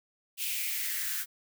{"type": "noise with high-pass filter sweep", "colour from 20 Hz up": "blue", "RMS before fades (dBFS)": -33, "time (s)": [0.37, 1.26], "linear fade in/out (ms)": 50, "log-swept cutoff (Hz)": [2700, 1500], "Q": 4.1, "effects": []}